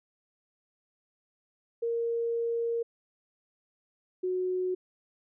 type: tone pair in turn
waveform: sine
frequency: 465.2 / 367.4 Hz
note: A#4 / F#4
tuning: -4 / -12 cents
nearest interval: major third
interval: 408 cents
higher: first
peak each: -27 dBFS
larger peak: neither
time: 1.82-2.83 / 4.23-4.75 s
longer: first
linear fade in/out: 10 ms
effects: none